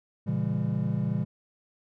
triangle chord, A# diminished seventh, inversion none, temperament just, 116.54 / 139.85 / 167.82 / 201.4 Hz, A#2 / C#3 / E3 / G3, 0 / +16 / +31 / +47 cents, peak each -29 dBFS, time 0.26-1.25 s, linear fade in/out 20 ms, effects none

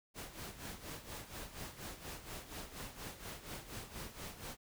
pink noise with tremolo, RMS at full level -45 dBFS, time 0.14-4.57 s, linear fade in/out 50 ms, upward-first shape sine, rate 4.2 Hz, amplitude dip 70%, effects none

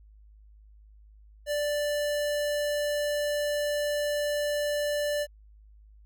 square tone, 587.3 Hz, D5, in tune, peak -27 dBFS, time 1.46-5.27 s, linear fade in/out 50 ms, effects added 52 Hz sine -51 dBFS peak until 6.05 s

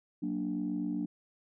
sine chord, Gb augmented, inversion none, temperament equal, 185 / 233.1 / 293.7 Hz, Gb3 / Bb3 / D4, 0 / 0 / 0 cents, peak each -36 / -36 / -33 dBFS, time 0.22-1.06 s, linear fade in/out 10 ms, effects tanh soft clip ceiling -24 dBFS

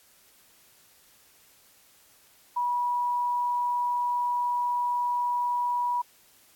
sine tone, 972 Hz, B5, 28 cents flat, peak -24 dBFS, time 2.56-6.02 s, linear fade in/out 10 ms, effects white hiss -59 dBFS RMS until 6.55 s + AAC 64 kbps

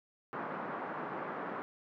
white band-pass noise, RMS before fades -40 dBFS, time 0.33-1.62 s, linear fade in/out 0 ms, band 160 to 1400 Hz, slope 24 dB/octave, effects none

